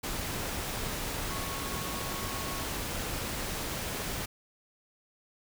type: tone in noise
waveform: sine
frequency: 1100 Hz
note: C#6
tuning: 14 cents flat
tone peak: -42 dBFS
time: 1.3-2.63 s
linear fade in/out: 10 ms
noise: pink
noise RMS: -35 dBFS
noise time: 0.03-4.26 s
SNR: -10 dB
effects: none